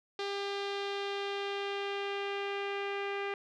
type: tone with low-pass filter sweep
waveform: sawtooth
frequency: 399.5 Hz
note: G4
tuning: 33 cents sharp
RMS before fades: -36 dBFS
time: 0.19-3.34 s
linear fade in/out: 2 ms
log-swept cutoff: 4100 to 2400 Hz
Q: 2.3
effects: none

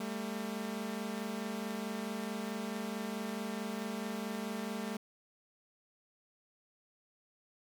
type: tone pair together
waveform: sawtooth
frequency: 200.6 / 225.2 Hz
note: G3 / A3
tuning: +40 / +40 cents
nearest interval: major second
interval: 200 cents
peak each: -36 / -35 dBFS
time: 0-4.97 s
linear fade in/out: 5 ms
effects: none

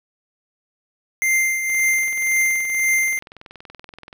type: tone with tremolo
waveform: square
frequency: 2093 Hz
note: C7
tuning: in tune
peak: -15 dBFS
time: 1.22-3.19 s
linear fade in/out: 0 ms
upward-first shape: triangle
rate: 1.9 Hz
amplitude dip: 60%
type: click train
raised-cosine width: 0.3 ms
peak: -24 dBFS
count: 52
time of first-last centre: 1.7-4.129 s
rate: 21 Hz
effects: none

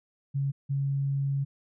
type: tone pair in turn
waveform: sine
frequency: 138.59 / 138.59 Hz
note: C#3 / C#3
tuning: 0 / 0 cents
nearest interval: unison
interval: 0 cents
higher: neither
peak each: -25 dBFS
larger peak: neither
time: 0.34-0.52 / 0.69-1.45 s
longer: second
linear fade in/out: 20 ms
effects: none

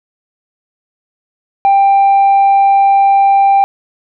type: tone with tanh clipping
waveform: sine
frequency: 790 Hz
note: G5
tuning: 13 cents sharp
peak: -6 dBFS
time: 1.65-3.64 s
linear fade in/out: 0 ms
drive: 1 dB
effects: none

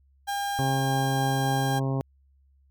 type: tone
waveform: 35% pulse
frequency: 804 Hz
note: G5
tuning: 44 cents sharp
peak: -25 dBFS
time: 0.27-1.8 s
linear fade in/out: 20 ms
type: harmonic tone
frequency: 134.6 Hz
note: C3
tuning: 49 cents sharp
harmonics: 1 / 2 / 3 / 4 / 5 / 6 / 7 / 8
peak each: -25 / -31 / -35 / -37 / -39 / -41 / -42 / -43 dBFS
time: 0.59-2.01 s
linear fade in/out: 0 ms
effects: added 68 Hz sine -58 dBFS peak until 2.7 s + MP3 96 kbps

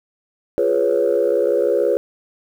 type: chord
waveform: sine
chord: C# dominant seventh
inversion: first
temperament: equal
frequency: 349.2 / 415.3 / 493.9 / 554.4 Hz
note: E#4 / G#4 / B4 / C#5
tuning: 0 / 0 / 0 / 0 cents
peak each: -22 / -19 / -18 / -19 dBFS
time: 0.58-1.97 s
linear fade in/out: 0 ms
effects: tanh soft clip ceiling -7 dBFS + 8-bit

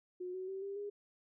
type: tone with pitch steps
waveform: sine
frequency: 362.3 / 373.3 / 384.7 / 396.5 / 408.6 Hz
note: F#4 / F#4 / G4 / G4 / G#4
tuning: -36 / +15 / -33 / +20 / -28 cents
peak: -39 dBFS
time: 0.2-0.9 s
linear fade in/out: 10 ms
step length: 140 ms
effects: none

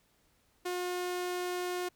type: tone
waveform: sawtooth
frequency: 358.9 Hz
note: F4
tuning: 47 cents sharp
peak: -29 dBFS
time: 0.65-1.89 s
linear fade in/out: 10 ms
effects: pink hiss -70 dBFS RMS until 1.95 s

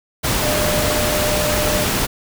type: tone in noise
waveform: sine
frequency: 602 Hz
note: D5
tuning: 43 cents sharp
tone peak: -21 dBFS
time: 0.42-1.85 s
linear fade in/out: 20 ms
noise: pink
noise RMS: -19 dBFS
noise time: 0.23-2.07 s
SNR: -5 dB
effects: none

